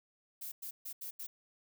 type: noise bursts at uneven times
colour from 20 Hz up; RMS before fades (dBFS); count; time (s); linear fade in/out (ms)
violet; -43; 5; 0.41-0.52 / 0.62-0.71 / 0.85-0.93 / 1.01-1.11 / 1.19-1.27; 10
effects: none